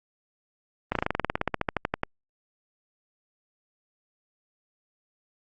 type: slowing click train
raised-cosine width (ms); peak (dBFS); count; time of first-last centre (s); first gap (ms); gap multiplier
0.5; -9; 20; 0.92-2.034; 33; 1.06
effects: Opus 32 kbps